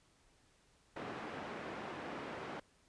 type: band-pass noise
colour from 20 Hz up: pink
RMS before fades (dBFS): -45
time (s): 0.96-2.6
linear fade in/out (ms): 5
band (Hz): 220 to 1900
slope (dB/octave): 12
effects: pink hiss -70 dBFS RMS until 2.88 s + resampled to 22050 Hz